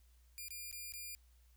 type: tone with dropouts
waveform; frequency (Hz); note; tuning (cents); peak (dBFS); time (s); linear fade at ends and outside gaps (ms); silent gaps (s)
5% pulse; 2400; D7; +37; -35; 0.38-1.15; 0; 0.483-0.506 / 0.713-0.727 / 0.922-0.937
effects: added 60 Hz sine -63 dBFS peak until 1.56 s + white hiss -75 dBFS RMS until 1.56 s